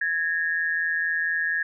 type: tone pair together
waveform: sine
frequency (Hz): 1661.2 / 1825.4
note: G#6 / A#6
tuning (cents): 0 / -37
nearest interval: major second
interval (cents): 163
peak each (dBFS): -24 / -27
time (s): 0.01-1.63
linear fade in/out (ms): 5
effects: none